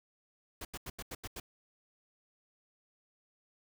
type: noise bursts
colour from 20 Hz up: pink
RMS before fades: -42 dBFS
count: 7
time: 0.61-1.4 s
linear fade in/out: 5 ms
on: 40 ms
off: 85 ms
effects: none